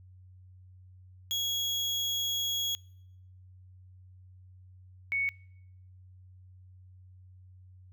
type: tone pair in turn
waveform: 35% pulse / sine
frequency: 3325 / 2219 Hz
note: G#7 / C#7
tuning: +1 / +1 cents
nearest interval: perfect fifth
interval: 700 cents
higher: first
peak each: -27 dBFS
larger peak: neither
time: 1.31-2.75 / 5.12-5.29 s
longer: first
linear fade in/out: 0 ms
effects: noise-tail reverb RT60 0.8 s tail -26 dB re dry + added 92 Hz sine -51 dBFS peak until 7.92 s